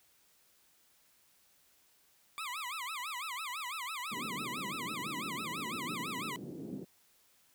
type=tone with vibrato; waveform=20% pulse; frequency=1131 Hz; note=C#6; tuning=34 cents sharp; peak=-33 dBFS; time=2.38-6.36 s; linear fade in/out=0 ms; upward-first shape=sine; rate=6 Hz; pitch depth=270 cents each way
type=band-pass noise; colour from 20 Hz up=white; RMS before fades=-44 dBFS; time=4.11-6.85 s; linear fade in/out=10 ms; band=150 to 340 Hz; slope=24 dB/octave
effects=white hiss -68 dBFS RMS until 7.54 s